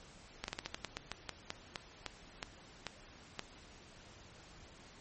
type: slowing click train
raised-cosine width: 0.2 ms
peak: -20 dBFS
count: 16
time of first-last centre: 0.44-3.393 s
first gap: 41 ms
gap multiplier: 1.2
effects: pink hiss -57 dBFS RMS until 5 s + MP3 32 kbps